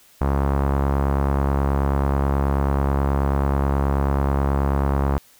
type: tone with low-pass filter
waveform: sawtooth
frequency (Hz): 69.3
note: C#2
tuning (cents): 0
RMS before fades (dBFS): -20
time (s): 0.21-5.18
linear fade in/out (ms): 0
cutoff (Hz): 1100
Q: 1.7
effects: white hiss -53 dBFS RMS until 5.39 s